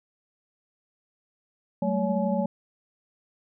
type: tone cluster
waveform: sine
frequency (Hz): 190 / 203.9 / 221.3 / 565 / 849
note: F#3 / G#3 / A3 / C#5 / G#5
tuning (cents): +46 / -32 / +10 / +33 / +38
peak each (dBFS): -27 / -35 / -28 / -28 / -33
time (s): 1.82-2.46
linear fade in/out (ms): 5
effects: none